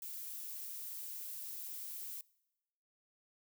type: noise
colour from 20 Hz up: violet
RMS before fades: -45 dBFS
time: 0.02-2.21 s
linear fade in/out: 2 ms
effects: noise-tail reverb RT60 1.0 s tail -24 dB re dry